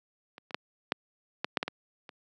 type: clicks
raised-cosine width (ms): 0.3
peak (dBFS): -29 / -28 / -14 / -9 / -13 / -8 / -13 / -17 / -28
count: 9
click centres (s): 0.381 / 0.508 / 0.545 / 0.921 / 1.445 / 1.572 / 1.629 / 1.68 / 2.092
effects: high-pass 200 Hz 12 dB/octave